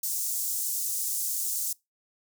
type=high-pass noise; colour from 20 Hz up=pink; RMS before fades=-30 dBFS; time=0.03-1.73 s; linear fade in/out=5 ms; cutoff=6700 Hz; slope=24 dB/octave; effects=noise-tail reverb RT60 0.2 s tail -23 dB re dry